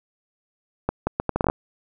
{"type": "accelerating click train", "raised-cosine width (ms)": 1, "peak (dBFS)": -7, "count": 10, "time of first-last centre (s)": [0.89, 1.499], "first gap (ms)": 180, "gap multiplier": 0.72, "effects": []}